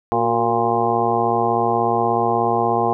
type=harmonic tone with a mistuned harmonic; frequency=116.54 Hz; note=A#2; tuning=in tune; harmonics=1 / 2 / 3 / 4 / 5 / 6 / 7 / 8 / 9; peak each=-29 / -27 / -24 / -23 / -32 / -22 / -21 / -31 / -24 dBFS; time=0.12-2.93 s; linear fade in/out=0 ms; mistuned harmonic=3; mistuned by=+57 cents; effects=none